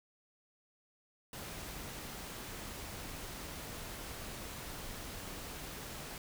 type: noise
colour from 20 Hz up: pink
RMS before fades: -45 dBFS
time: 1.33-6.18 s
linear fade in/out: 2 ms
effects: none